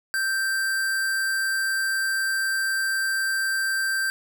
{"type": "tone with amplitude modulation", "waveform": "square", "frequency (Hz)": 1568, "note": "G6", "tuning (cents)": 0, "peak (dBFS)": -22, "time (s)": [0.14, 4.1], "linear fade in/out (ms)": 0, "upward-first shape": "sine", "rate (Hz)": 232, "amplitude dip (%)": 25, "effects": []}